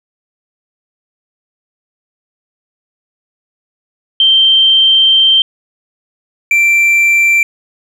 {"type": "tone pair in turn", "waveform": ["sine", "triangle"], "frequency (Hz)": [3136, 2350], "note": ["G7", "D7"], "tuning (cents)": [0, 1], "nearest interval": "perfect fourth", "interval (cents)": 499, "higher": "first", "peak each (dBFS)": -5, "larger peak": "neither", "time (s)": [[4.2, 5.42], [6.51, 7.43]], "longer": "first", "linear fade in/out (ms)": 2, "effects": []}